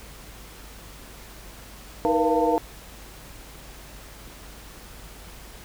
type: tone cluster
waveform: sine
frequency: 314.6 / 468.6 / 486.9 / 689 / 897 Hz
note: D#4 / A#4 / B4 / F5 / A5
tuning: +19 / +9 / -25 / -24 / +33 cents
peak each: -25 dBFS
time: 2.05-2.58 s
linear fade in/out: 0 ms
effects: added 50 Hz sine -45 dBFS peak until 5.64 s + pink hiss -45 dBFS RMS until 5.64 s